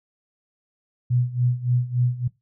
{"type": "tone with tremolo", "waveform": "sine", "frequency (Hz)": 123.47, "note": "B2", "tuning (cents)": 0, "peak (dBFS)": -16, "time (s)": [1.1, 2.28], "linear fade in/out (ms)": 10, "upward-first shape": "sine", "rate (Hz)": 3.5, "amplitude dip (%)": 85, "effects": ["noise-tail reverb RT60 0.2 s tail -19 dB re dry"]}